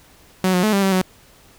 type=tone with pitch steps; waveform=sawtooth; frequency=186.3 / 180.2 / 214.9 / 197.5 / 192.8 / 185.7 Hz; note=F#3 / F#3 / A3 / G3 / G3 / F#3; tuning=+12 / -45 / -41 / +13 / -28 / +7 cents; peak=-11 dBFS; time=0.44-1.016 s; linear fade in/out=2 ms; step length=96 ms; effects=pink hiss -50 dBFS RMS until 1.58 s